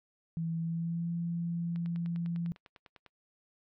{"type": "tone with pitch glide", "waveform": "sine", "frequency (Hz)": [164.81, 170.03], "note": ["E3", "F3"], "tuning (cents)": [0, -46], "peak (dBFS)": -31, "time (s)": [0.37, 2.52], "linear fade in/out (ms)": 0, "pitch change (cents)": 54, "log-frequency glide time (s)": [0.59, 1.11]}
{"type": "click train", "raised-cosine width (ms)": 0.3, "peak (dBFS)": -36, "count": 14, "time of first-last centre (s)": [1.76, 3.063], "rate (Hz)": 9.98}
{"effects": ["noise-tail reverb RT60 0.1 s tail -24 dB re dry"]}